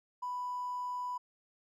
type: tone with hard clipping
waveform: triangle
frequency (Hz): 990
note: B5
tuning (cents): +4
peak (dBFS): -35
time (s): 0.22-1.18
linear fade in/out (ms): 10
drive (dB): 3
effects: none